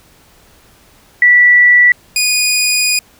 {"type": "tone pair in turn", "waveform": ["sine", "15% pulse"], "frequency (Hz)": [1958, 2467], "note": ["B6", "D#7"], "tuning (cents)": [-15, -15], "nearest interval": "major third", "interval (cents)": 400, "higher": "second", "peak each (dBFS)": -4, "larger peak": "neither", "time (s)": [[1.22, 1.92], [2.16, 2.99]], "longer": "second", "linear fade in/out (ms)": 2, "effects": ["pink hiss -47 dBFS RMS until 3.19 s"]}